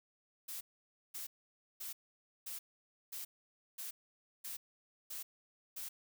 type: noise bursts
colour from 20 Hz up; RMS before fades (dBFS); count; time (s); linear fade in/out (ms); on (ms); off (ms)
blue; -44; 9; 0.48-5.89; 10; 130; 530
effects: none